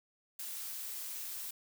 blue noise, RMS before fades -42 dBFS, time 0.39-1.51 s, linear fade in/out 5 ms, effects none

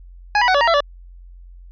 25% pulse tone with pitch steps, 832 / 976 / 746 / 571 / 937 / 669 / 577 Hz, G#5 / B5 / F#5 / D5 / A#5 / E5 / D5, +3 / -21 / +14 / -49 / +9 / +25 / -31 cents, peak -9 dBFS, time 0.35-0.805 s, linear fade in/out 2 ms, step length 65 ms, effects added 44 Hz sine -38 dBFS peak until 1.71 s + resampled to 11025 Hz

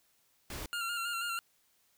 pink noise, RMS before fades -41 dBFS, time 0.5-0.66 s, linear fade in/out 2 ms
25% pulse tone with vibrato, 1389 Hz, F6, 10 cents flat, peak -30 dBFS, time 0.73-1.39 s, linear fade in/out 0 ms, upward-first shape square, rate 6.2 Hz, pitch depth 29 cents each way
effects white hiss -71 dBFS RMS until 1.97 s

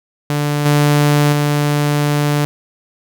sawtooth tone with level steps, 146.7 Hz, D3, 2 cents flat, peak -11 / -6 / -9 dBFS, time 0.3-2.45 s, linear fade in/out 0 ms, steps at 0.65 / 1.32 s, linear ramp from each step 10 ms, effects none

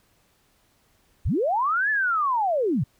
sine linear two-way sweep, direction up then down, 30.87 to 1760 to 100 Hz, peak -20 dBFS, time 1.25-2.84 s, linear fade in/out 10 ms, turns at 1.9 s, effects pink hiss -64 dBFS RMS until 2.99 s

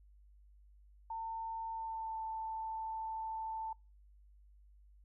sine tone with pitch glide, 900 to 886.6 Hz, A5 to A5, +39 to +13 cents, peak -38 dBFS, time 1.1-3.73 s, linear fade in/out 5 ms, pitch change -26 cents, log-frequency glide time 1.74-2.2 s, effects noise-tail reverb RT60 0.3 s tail -25 dB re dry + added 50 Hz sine -59 dBFS peak until 5.04 s

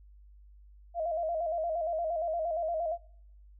sine tone with vibrato, 659.3 Hz, E5, in tune, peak -29 dBFS, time 0.94-2.98 s, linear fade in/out 50 ms, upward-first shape square, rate 8.6 Hz, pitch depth 73 cents each way, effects noise-tail reverb RT60 0.7 s tail -25 dB re dry + added 50 Hz sine -52 dBFS peak until 3.59 s

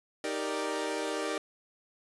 sawtooth chord, Eb major seventh, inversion none, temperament equal, 311.1 / 392 / 466.2 / 587.3 Hz, Eb4 / G4 / Bb4 / D5, 0 / 0 / 0 / 0 cents, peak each -33 dBFS, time 0.24-1.38 s, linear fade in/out 2 ms, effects resampled to 24000 Hz

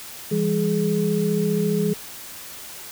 sine tone cluster, 167.1 / 201.9 / 421 Hz, E3 / G#3 / G#4, +24 / -49 / +24 cents, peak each -23 dBFS, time 0.31-1.94 s, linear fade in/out 10 ms, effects white hiss -38 dBFS RMS until 2.91 s

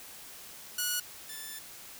5% pulse tone pair in turn, 1459 / 1759.3 Hz, F#6 / A6, -25 / -1 cents, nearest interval minor third, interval 324 cents, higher second, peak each -18 / -30 dBFS, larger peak first, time 0.78-1 / 1.29-1.59 s, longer second, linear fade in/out 5 ms, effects white hiss -48 dBFS RMS until 1.99 s

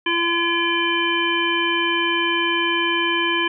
harmonic tone, 340 Hz, F4, 46 cents flat, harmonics 1 / 3 / 5 / 7 / 9, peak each -24 / -24 / -24 / -24 / -24 dBFS, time 0.06-3.48 s, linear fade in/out 5 ms, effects none

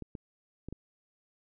clicks, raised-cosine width 3 ms, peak -27 dBFS, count 4, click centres 0.023 / 0.152 / 0.686 / 0.726 s, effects none

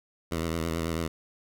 10% pulse tone with vibrato, 82.3 Hz, E2, 2 cents flat, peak -20 dBFS, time 0.31-1.08 s, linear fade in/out 10 ms, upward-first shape sine, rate 9.1 Hz, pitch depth 54 cents each way, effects none

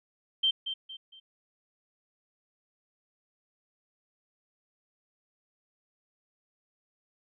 sine tone with echo, 3136 Hz, G7, in tune, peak -22 dBFS, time 0.43-0.51 s, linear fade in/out 10 ms, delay 230 ms, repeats 3, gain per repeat -9 dB, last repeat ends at 1.2 s, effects none

